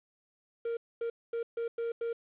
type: tone bursts at uneven times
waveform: triangle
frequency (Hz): 464.7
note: A#4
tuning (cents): -5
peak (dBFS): -29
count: 6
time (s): 0.65-0.77 / 1.01-1.1 / 1.33-1.43 / 1.57-1.68 / 1.78-1.92 / 2.01-2.13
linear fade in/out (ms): 5
effects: resampled to 8000 Hz + 10-bit